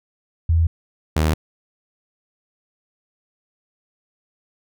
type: tone pair in turn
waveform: sine / sawtooth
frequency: 82.41 / 78.09 Hz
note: E2 / D#2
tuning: 0 / +7 cents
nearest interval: minor second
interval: 93 cents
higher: first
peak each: -13 / -12 dBFS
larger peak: second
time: 0.49-0.67 / 1.16-1.34 s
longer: neither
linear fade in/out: 5 ms
effects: none